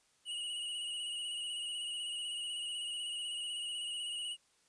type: tone with vibrato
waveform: square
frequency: 2900 Hz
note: F#7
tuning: 35 cents flat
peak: -38 dBFS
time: 0.25-4.37 s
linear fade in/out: 50 ms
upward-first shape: square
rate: 16 Hz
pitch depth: 28 cents each way
effects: white hiss -71 dBFS RMS until 4.68 s + resampled to 22050 Hz